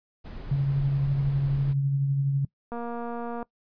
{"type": "noise", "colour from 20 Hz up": "brown", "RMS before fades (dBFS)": -37, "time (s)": [0.24, 1.74], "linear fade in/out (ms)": 20}
{"type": "tone with tremolo", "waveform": "sine", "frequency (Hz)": 138.59, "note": "C#3", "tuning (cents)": 0, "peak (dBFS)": -20, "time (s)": [0.51, 2.45], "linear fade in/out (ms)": 5, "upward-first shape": "triangle", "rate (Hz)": 12, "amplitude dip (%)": 35}
{"type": "click train", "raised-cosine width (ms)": 1, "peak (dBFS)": -22, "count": 168, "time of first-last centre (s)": [2.72, 3.428], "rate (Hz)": 236}
{"effects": ["noise-tail reverb RT60 0.1 s tail -22 dB re dry", "resampled to 11025 Hz"]}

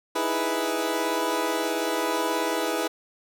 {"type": "chord", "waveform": "20% pulse", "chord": "E major seventh", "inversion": "third", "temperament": "equal", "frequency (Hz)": [311.1, 329.6, 415.3, 493.9], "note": ["D#4", "E4", "G#4", "B4"], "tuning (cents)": [0, 0, 0, 0], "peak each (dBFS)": [-28, -24, -25, -24], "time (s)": [0.15, 2.88], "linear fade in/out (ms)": 10, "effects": []}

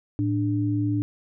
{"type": "tone pair together", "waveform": "sine", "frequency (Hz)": [110.5, 295], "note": ["A2", "D4"], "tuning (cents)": [8, 8], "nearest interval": "octave + perfect fourth", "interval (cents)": 1700, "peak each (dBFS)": -24, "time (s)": [0.19, 1.02], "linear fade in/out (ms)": 0, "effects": []}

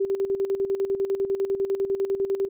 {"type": "tone with tremolo", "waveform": "sine", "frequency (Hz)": 391.6, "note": "G4", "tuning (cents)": -2, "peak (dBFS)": -20, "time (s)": [0, 2.49], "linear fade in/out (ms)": 10, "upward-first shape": "square", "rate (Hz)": 10, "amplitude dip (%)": 65, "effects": []}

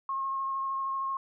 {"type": "tone with vibrato", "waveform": "sine", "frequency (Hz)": 1079, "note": "C#6", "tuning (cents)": -47, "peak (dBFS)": -29, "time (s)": [0.09, 1.17], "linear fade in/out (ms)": 2, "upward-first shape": "sine", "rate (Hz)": 13, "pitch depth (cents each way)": 12, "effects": []}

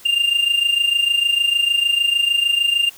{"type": "tone with amplitude modulation", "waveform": "triangle", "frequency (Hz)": 2800, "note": "F7", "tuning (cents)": 4, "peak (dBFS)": -10, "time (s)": [0.05, 2.9], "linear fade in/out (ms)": 10, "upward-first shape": "sine", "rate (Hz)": 26.6, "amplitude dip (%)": 70, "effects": ["white hiss -44 dBFS RMS until 2.97 s"]}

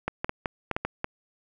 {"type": "clicks", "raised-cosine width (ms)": 0.5, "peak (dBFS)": -12, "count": 8, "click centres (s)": [0.08, 0.245, 0.294, 0.458, 0.713, 0.765, 0.85, 1.044], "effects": []}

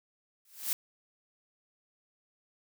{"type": "noise with exponential growth", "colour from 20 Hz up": "blue", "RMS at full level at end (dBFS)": -27, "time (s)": [0.45, 0.73], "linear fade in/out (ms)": 2, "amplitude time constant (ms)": 59, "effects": []}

